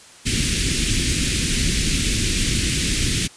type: band-stop noise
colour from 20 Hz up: pink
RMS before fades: -20 dBFS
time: 0.25-3.28 s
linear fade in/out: 20 ms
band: 320 to 2100 Hz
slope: 24 dB/octave
effects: white hiss -45 dBFS RMS until 3.36 s + resampled to 22050 Hz

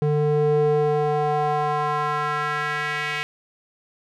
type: tone with band-pass filter sweep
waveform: square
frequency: 149.1 Hz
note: D3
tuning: 27 cents sharp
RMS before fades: -22 dBFS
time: 0.02-3.23 s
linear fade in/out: 0 ms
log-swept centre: 310 to 2300 Hz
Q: 2.3
effects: none

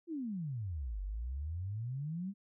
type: exponential two-way sweep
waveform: sine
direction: down then up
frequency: 352.7 to 46.25 to 204.7 Hz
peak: -36 dBFS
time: 0.07-2.34 s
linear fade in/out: 50 ms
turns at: 1.01 s
effects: none

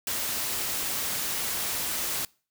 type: noise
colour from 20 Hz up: white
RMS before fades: -30 dBFS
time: 0.07-2.25 s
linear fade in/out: 2 ms
effects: noise-tail reverb RT60 0.4 s tail -25 dB re dry

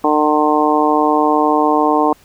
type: harmonic tone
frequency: 151.2 Hz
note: D#3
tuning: 49 cents flat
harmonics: 2 / 3 / 4 / 5 / 6 / 7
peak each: -16 / -18 / -21 / -17 / -18 / -18 dBFS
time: 0.04-2.13 s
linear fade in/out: 2 ms
effects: pink hiss -49 dBFS RMS until 2.24 s

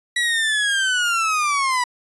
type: linear sweep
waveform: 30% pulse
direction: down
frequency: 1946 to 970 Hz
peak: -15 dBFS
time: 0.16-1.84 s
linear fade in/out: 5 ms
effects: resampled to 24000 Hz

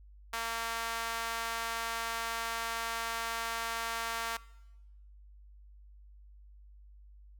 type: tone with high-pass filter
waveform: sawtooth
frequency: 229 Hz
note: A#3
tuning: 31 cents flat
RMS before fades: -36 dBFS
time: 0.33-4.37 s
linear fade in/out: 5 ms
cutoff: 1100 Hz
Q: 1.3
effects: noise-tail reverb RT60 1.0 s tail -21 dB re dry + added 50 Hz sine -52 dBFS peak until 7.39 s

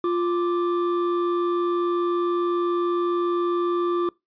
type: tone pair together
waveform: triangle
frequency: 349.2 / 1174.7 Hz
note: F4 / D6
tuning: 0 / 0 cents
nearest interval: octave + major sixth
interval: 2100 cents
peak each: -19 / -26 dBFS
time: 0.04-4.09 s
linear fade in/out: 2 ms
effects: noise-tail reverb RT60 0.2 s tail -23 dB re dry + resampled to 11025 Hz

